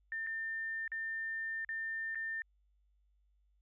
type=tone with dropouts; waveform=sine; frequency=1800 Hz; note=A6; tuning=39 cents sharp; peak=-36 dBFS; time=0.12-2.42 s; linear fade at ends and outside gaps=1 ms; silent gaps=0.266-0.27 / 0.878-0.918 / 1.648-1.69 / 2.148-2.155 s; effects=added 50 Hz sine -69 dBFS peak until 3.61 s